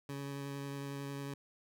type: tone with vibrato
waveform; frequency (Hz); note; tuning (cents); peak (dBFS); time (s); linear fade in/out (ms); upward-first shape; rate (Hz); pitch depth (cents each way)
20% pulse; 139.9; C#3; +16; -35; 0.09-1.34; 2; sine; 11; 11
effects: none